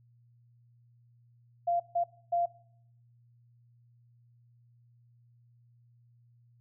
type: tone bursts at uneven times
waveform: sine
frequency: 692 Hz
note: F5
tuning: 16 cents flat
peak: -25 dBFS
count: 3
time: 1.67-1.8 / 1.95-2.04 / 2.32-2.46 s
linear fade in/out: 10 ms
effects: noise-tail reverb RT60 0.8 s tail -23 dB re dry + added 119 Hz sine -60 dBFS peak until 6.6 s